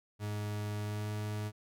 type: tone with pitch glide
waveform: 40% pulse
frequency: 104.5 to 105.59 Hz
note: G#2 to G#2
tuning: +11 to +29 cents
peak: -34 dBFS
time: 0.19-1.52 s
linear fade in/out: 50 ms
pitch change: +18 cents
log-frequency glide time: 0.82-1.09 s
effects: none